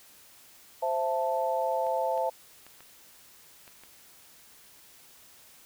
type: chord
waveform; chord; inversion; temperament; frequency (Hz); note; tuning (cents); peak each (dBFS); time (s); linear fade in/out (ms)
sine; A minor; first; equal with one note detuned; 523.3 / 666.9 / 880; C5 / E5 / A5; 0 / +20 / 0; -30; 0.82-2.3; 10
type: clicks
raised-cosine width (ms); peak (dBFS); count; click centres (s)
0.3; -34; 6; 1.867 / 2.177 / 2.666 / 2.806 / 3.678 / 3.836
effects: white hiss -55 dBFS RMS until 5.65 s